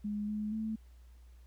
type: tone with pitch steps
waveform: sine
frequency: 208 / 211.6 / 219.4 Hz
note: G#3 / G#3 / A3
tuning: +3 / +33 / -5 cents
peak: -33 dBFS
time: 0.04-0.76 s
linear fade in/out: 10 ms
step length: 240 ms
effects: added 60 Hz sine -53 dBFS peak until 1.46 s + pink hiss -71 dBFS RMS until 1.46 s